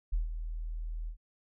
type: tone with ADSR envelope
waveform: sine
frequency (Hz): 40.08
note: E1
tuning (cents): -48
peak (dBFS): -25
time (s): 0.12-1.17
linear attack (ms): 15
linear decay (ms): 140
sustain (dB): -9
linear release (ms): 91
effects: none